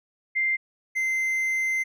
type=tone pair in turn; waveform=sine / triangle; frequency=2093 / 2075 Hz; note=C7 / C7; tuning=0 / -15 cents; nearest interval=unison; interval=15 cents; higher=first; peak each=-21 dBFS; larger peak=neither; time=0.35-0.57 / 0.95-1.84 s; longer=second; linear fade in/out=20 ms; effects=none